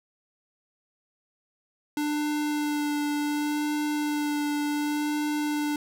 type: tone with vibrato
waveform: square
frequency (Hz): 296.1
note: D4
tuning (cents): +14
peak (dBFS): -26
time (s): 1.97-5.76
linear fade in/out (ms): 2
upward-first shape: sine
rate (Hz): 0.68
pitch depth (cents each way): 14
effects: none